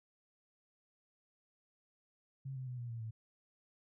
sine tone with pitch steps, 134.8 / 129.76 / 124.9 / 120.23 / 115.73 / 111.41 Hz, C#3 / C3 / B2 / B2 / A#2 / A2, -48 / -14 / +20 / -46 / -12 / +22 cents, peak -40 dBFS, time 2.45-3.11 s, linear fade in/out 10 ms, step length 110 ms, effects none

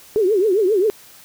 sine tone with vibrato, 400.6 Hz, G4, 38 cents sharp, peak -13 dBFS, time 0.16-0.9 s, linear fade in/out 0 ms, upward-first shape triangle, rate 7.5 Hz, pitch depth 240 cents each way, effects white hiss -45 dBFS RMS until 1.24 s

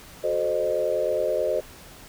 sine chord, F# diminished seventh, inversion none, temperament equal with one note detuned, 370 / 440 / 523.3 / 612.6 Hz, F#4 / A4 / C5 / Eb5, 0 / 0 / 0 / -27 cents, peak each -31 / -29 / -26 / -25 dBFS, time 0.23-1.61 s, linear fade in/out 20 ms, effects pink hiss -46 dBFS RMS until 2.08 s

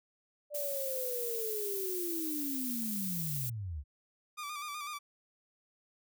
sine linear sweep, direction down, 593 to 65.41 Hz, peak -36 dBFS, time 0.5-3.84 s, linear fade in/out 50 ms
violet noise, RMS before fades -38 dBFS, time 0.54-3.5 s, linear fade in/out 10 ms
sawtooth tone with vibrato, 1187 Hz, D6, 18 cents sharp, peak -35 dBFS, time 4.37-4.99 s, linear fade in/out 20 ms, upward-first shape square, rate 8 Hz, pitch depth 43 cents each way
effects none

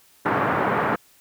white band-pass noise, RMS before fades -22 dBFS, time 0.25-0.96 s, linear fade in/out 10 ms, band 110 to 1500 Hz, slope 24 dB/octave, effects white hiss -56 dBFS RMS until 1.2 s

